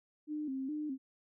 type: tone with vibrato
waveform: sine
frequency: 283.4 Hz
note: C#4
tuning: 38 cents sharp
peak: -35 dBFS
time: 0.27-0.98 s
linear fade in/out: 50 ms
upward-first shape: square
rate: 2.4 Hz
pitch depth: 110 cents each way
effects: none